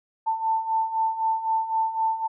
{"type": "beating tone pair", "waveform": "sine", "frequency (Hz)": [888, 891.9], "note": ["A5", "A5"], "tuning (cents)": [16, 23], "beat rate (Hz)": 3.9, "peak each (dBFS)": [-28, -23], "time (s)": [0.26, 2.28], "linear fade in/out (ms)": 20, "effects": []}